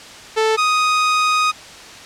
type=tone pair in turn; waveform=sawtooth; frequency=440 / 1247.3 Hz; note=A4 / D#6; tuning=0 / +4 cents; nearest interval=octave + tritone; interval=1804 cents; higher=second; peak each=-10 dBFS; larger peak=neither; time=0.36-0.57 / 0.57-1.52 s; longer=second; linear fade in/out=20 ms; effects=white hiss -37 dBFS RMS until 2.05 s + low-pass 6000 Hz 12 dB/octave